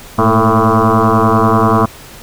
sine tone with frequency modulation, 449.1 Hz, A4, 35 cents sharp, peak -7 dBFS, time 0.18-1.86 s, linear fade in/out 10 ms, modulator 111 Hz, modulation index 7.2, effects pink hiss -35 dBFS RMS until 2.22 s

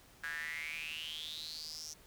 square tone with high-pass filter sweep, 78 Hz, D#2, 5 cents sharp, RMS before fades -43 dBFS, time 0.23-1.94 s, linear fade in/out 10 ms, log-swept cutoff 1600 to 5900 Hz, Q 9.9, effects pink hiss -61 dBFS RMS until 2.06 s

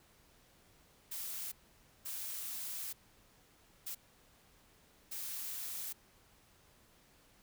blue noise bursts at uneven times, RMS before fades -42 dBFS, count 4, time 1.11-1.52 / 2.05-2.93 / 3.86-3.95 / 5.11-5.93 s, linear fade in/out 10 ms, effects pink hiss -66 dBFS RMS until 7.42 s

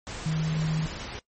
sine tone in noise, 157.8 Hz, D#3, 25 cents sharp, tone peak -24 dBFS, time 0.26-0.86 s, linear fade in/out 0 ms, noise pink, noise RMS -37 dBFS, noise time 0.07-1.19 s, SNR +10 dB, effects noise-tail reverb RT60 0.1 s tail -19 dB re dry + MP3 32 kbps

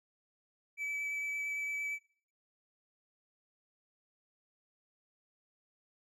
triangle tone with vibrato, 2300 Hz, D7, 37 cents flat, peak -33 dBFS, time 0.77-1.99 s, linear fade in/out 50 ms, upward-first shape sine, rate 8.8 Hz, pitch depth 10 cents each way, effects noise-tail reverb RT60 0.5 s tail -21 dB re dry

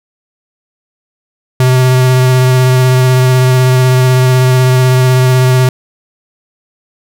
square tone with vibrato, 128.2 Hz, C3, 35 cents flat, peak -6 dBFS, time 1.6-5.69 s, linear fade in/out 2 ms, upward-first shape sine, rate 16 Hz, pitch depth 13 cents each way, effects none

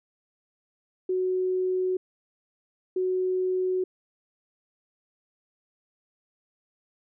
sine tone pair in turn, 370 / 370 Hz, F#4 / F#4, 0 / 0 cents, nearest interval unison, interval 0 cents, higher neither, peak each -23 dBFS, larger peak neither, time 1.09-1.97 / 2.96-3.84 s, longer neither, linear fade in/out 5 ms, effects none

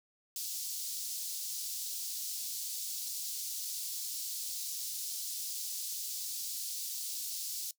pink high-pass noise, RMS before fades -39 dBFS, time 0.36-7.71 s, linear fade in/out 2 ms, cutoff 4500 Hz, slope 24 dB/octave, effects noise-tail reverb RT60 0.1 s tail -20 dB re dry

